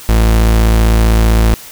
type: tone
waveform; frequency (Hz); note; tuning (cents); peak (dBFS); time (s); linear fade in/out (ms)
40% pulse; 55.5; A1; +16; -6; 0.09-1.54; 0
effects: white hiss -33 dBFS RMS until 1.71 s